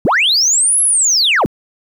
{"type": "linear two-way sweep", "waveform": "sine", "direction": "up then down", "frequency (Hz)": [110, 11175, 110], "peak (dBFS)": -8, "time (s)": [0.05, 1.46], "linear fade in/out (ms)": 0, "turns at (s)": 0.82, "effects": ["tanh soft clip ceiling -7 dBFS", "8-bit"]}